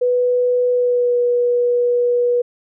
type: tone with pitch glide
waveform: sine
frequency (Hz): 493.9 to 485.4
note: B4 to B4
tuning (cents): 0 to -30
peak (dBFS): -13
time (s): 0.01-2.42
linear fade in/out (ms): 10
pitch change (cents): -30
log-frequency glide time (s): 0.71-1.18
effects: none